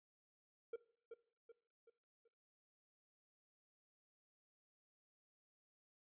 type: tone with echo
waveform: triangle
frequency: 460 Hz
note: A#4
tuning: 23 cents flat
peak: -40 dBFS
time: 0.73-0.76 s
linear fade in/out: 5 ms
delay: 380 ms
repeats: 4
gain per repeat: -7 dB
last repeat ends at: 2.28 s
effects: noise-tail reverb RT60 0.5 s tail -18 dB re dry + resampled to 8000 Hz